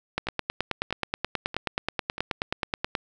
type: two click trains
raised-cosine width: 0.3 ms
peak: -18 / -9 dBFS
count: 4 / 27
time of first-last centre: 0.27-2.181 / 0.18-2.952 s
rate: 1.57 / 9.38 Hz
effects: none